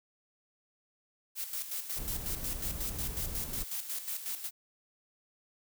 blue noise with tremolo, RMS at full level -36 dBFS, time 1.35-4.51 s, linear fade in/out 50 ms, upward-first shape square, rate 5.5 Hz, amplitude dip 60%
brown noise, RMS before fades -40 dBFS, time 1.96-3.64 s, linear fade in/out 10 ms
effects none

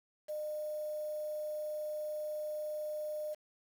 sine tone with quantisation, 607 Hz, D#5, 43 cents flat, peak -36 dBFS, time 0.28-3.35 s, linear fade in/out 20 ms, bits 9, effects none

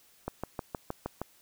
click train, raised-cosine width 1 ms, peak -19 dBFS, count 7, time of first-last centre 0.28-1.216 s, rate 6.41 Hz, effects white hiss -62 dBFS RMS until 1.41 s

